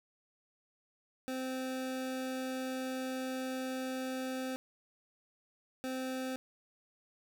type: tone bursts at uneven times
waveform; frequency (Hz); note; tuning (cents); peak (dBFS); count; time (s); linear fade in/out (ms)
25% pulse; 259.5; C4; -14; -32; 2; 1.28-4.56 / 5.84-6.36; 0
effects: none